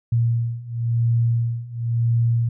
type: beating tone pair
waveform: sine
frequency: 116.4 / 117.36 Hz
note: A#2 / A#2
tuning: -2 / +12 cents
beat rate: 0.96 Hz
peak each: -22 / -20 dBFS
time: 0.12-2.49 s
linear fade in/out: 5 ms
effects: none